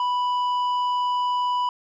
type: tone with tanh clipping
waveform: triangle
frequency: 987.8 Hz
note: B5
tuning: in tune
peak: -22 dBFS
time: 0-1.69 s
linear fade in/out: 2 ms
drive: 11 dB
effects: none